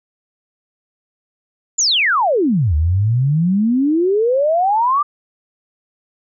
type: exponential two-way sweep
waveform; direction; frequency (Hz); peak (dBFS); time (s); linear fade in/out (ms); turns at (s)
sine; down then up; 7360 to 73.5 to 1207; -12; 1.78-5.03; 10; 2.75
effects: none